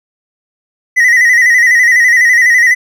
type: tone with vibrato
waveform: triangle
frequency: 1940 Hz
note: B6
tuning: 31 cents flat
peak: -3 dBFS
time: 0.96-2.75 s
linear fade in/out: 20 ms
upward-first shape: square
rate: 12 Hz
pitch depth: 57 cents each way
effects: none